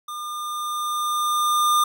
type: tone with level ramp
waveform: square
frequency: 1205 Hz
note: D6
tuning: 44 cents sharp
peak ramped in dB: -31 to -16 dBFS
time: 0.08-1.84 s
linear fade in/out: 5 ms
effects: none